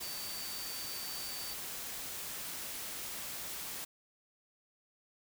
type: tone in noise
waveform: sine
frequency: 4586 Hz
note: D8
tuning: 42 cents flat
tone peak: -44 dBFS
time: 0.02-1.54 s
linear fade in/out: 10 ms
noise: white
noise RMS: -42 dBFS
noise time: 0-3.85 s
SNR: -5 dB
effects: none